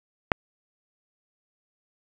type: click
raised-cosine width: 0.5 ms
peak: -3 dBFS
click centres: 0.318 s
effects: none

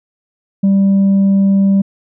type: tone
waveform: sine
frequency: 196 Hz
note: G3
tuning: in tune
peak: -5 dBFS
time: 0.63-1.82 s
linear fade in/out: 10 ms
effects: tanh soft clip ceiling -7 dBFS

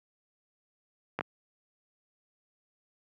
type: clicks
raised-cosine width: 0.5 ms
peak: -16 / -15 dBFS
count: 2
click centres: 1.19 / 1.209 s
effects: high-pass 150 Hz 12 dB/octave

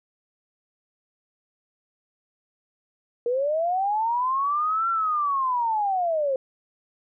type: linear two-way sweep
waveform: sine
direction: up then down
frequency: 466.2 to 1369 to 515 Hz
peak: -21 dBFS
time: 3.26-6.36 s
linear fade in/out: 2 ms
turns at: 4.89 s
effects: none

